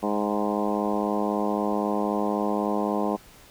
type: harmonic tone with a mistuned harmonic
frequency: 103.83 Hz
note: G#2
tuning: in tune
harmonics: 2 / 3 / 4 / 5 / 6 / 7 / 8 / 9 / 10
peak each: -28 / -30 / -31 / -32 / -33 / -33 / -34 / -35 / -35 dBFS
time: 0.02-3.17 s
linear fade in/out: 20 ms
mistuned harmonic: 8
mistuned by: -23 cents
effects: pink hiss -51 dBFS RMS until 3.5 s

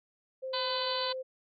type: tone with pitch glide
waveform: sine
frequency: 523.3 to 519.4 Hz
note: C5 to C5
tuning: 0 to -13 cents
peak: -34 dBFS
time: 0.42-1.23 s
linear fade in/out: 20 ms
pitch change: -13 cents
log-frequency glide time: 0.58-0.64 s
type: harmonic tone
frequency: 504 Hz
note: B4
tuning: 35 cents sharp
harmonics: 2 / 3 / 4 / 5 / 6 / 7 / 8 / 9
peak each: -35 / -42 / -46 / -46 / -39 / -41 / -36 / -39 dBFS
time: 0.53-1.13 s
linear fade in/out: 10 ms
effects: MP3 32 kbps

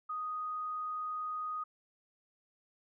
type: tone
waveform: sine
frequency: 1244.5 Hz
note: D#6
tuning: in tune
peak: -35 dBFS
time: 0.09-1.64 s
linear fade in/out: 10 ms
effects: none

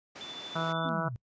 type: band-pass noise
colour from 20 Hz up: pink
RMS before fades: -47 dBFS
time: 0.15-0.73 s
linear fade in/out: 10 ms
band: 260 to 5900 Hz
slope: 12 dB/octave
type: tone with tremolo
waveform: sine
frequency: 3505 Hz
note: A7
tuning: 7 cents flat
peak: -38 dBFS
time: 0.21-0.89 s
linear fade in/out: 0 ms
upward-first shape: triangle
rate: 13 Hz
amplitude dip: 55%
type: harmonic tone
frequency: 163.8 Hz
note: E3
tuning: 11 cents flat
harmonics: 1 / 2 / 3 / 4 / 5 / 6 / 7 / 8 / 9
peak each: -34 / -42 / -42 / -35 / -43 / -39 / -40 / -36 / -38 dBFS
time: 0.55-1.09 s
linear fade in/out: 10 ms
type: exponential sweep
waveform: sine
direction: down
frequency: 281.3 to 110 Hz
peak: -35 dBFS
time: 0.85-1.16 s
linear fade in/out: 0 ms
effects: noise-tail reverb RT60 0.1 s tail -23 dB re dry + resampled to 16000 Hz

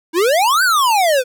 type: exponential two-way sweep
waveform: square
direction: up then down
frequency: 311.1 to 1573 to 483.5 Hz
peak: -12 dBFS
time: 0.13-1.24 s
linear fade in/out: 50 ms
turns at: 0.63 s
effects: none

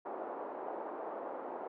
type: band-pass noise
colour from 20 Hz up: white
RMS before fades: -42 dBFS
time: 0.05-1.68 s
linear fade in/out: 10 ms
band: 320 to 910 Hz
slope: 24 dB/octave
effects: none

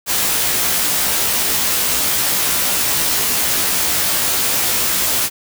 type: noise with comb filter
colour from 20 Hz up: white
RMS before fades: -17 dBFS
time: 0.06-5.3 s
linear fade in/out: 50 ms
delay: 16 ms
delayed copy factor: +0.85
effects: none

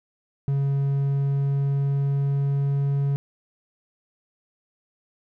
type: tone with pitch glide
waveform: triangle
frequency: 138.9 to 140.03 Hz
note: C#3 to C#3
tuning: +4 to +18 cents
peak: -18 dBFS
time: 0.48-3.16 s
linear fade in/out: 0 ms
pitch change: +14 cents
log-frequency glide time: 0.74-2.94 s
effects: none

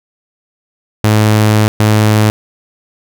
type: tone bursts at uneven times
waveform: sawtooth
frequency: 107.2 Hz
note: A2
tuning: 45 cents flat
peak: -3 dBFS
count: 2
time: 1.04-1.68 / 1.8-2.3 s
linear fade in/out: 0 ms
effects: none

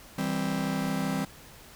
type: chord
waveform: 45% pulse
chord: C major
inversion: first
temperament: just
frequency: 163.52 / 196.22 / 261.6 Hz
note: E3 / G3 / C4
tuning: -14 / +2 / 0 cents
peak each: -33 / -31 / -32 dBFS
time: 0.18-1.25 s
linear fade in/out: 5 ms
effects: pink hiss -50 dBFS RMS until 1.75 s

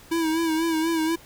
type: tone with vibrato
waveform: square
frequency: 324.4 Hz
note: E4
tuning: 28 cents flat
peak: -22 dBFS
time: 0.11-1.16 s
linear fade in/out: 10 ms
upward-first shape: sine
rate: 4.1 Hz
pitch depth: 54 cents each way
effects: pink hiss -49 dBFS RMS until 1.25 s

